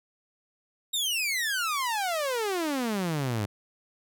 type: exponential sweep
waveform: sawtooth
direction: down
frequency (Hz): 3805 to 98.2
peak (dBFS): -23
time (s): 0.93-3.46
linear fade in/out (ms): 10
effects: none